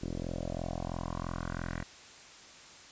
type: tone with low-pass filter sweep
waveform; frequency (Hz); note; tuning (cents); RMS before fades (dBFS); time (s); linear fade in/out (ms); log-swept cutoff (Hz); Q
10% pulse; 42.99; F1; -27; -37; 0.01-1.84; 20; 400 to 1900; 3.2
effects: white hiss -52 dBFS RMS until 2.91 s + resampled to 16000 Hz